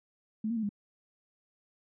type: tone with pitch steps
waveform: sine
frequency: 217.4 / 233.9 / 221.4 / 203.7 Hz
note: A3 / A#3 / A3 / G#3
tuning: -21 / +6 / +11 / -33 cents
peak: -29 dBFS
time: 0.44-0.692 s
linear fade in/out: 5 ms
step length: 63 ms
effects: none